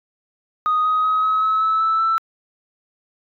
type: tone with pitch steps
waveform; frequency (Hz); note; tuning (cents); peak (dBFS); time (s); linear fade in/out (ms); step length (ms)
sine; 1244.5 / 1256.1 / 1267.7 / 1279.5 / 1291.4 / 1303.4 / 1315.5 / 1327.7; D#6 / D#6 / D#6 / D#6 / E6 / E6 / E6 / E6; 0 / +16 / +32 / +48 / -36 / -20 / -4 / +12; -14; 0.66-2.18; 0; 190
effects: tanh soft clip ceiling -12 dBFS